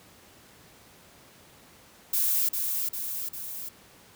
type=noise with echo; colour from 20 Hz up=violet; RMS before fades=-25 dBFS; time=2.13-2.49 s; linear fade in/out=5 ms; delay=400 ms; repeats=3; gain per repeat=-4 dB; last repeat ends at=3.69 s; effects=pink hiss -54 dBFS RMS until 4.15 s + high-pass 80 Hz 12 dB/octave